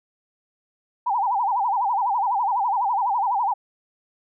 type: tone with vibrato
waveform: sine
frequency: 880 Hz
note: A5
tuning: in tune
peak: -19 dBFS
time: 1.06-3.54 s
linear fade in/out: 10 ms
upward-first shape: sine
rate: 12 Hz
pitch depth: 220 cents each way
effects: none